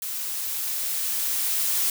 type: noise with level ramp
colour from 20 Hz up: blue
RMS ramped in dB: -31 to -23 dBFS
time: 0.02-1.9 s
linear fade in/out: 2 ms
effects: none